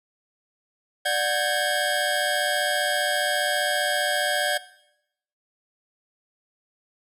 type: tone cluster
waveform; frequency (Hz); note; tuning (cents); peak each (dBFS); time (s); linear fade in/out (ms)
square; 592 / 733 / 1560 / 1655 / 3244; D5 / F#5 / G6 / G#6 / G#7; +14 / -16 / -9 / -6 / -41; -29; 1.05-4.58; 10
effects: noise-tail reverb RT60 0.8 s tail -19 dB re dry + resampled to 32000 Hz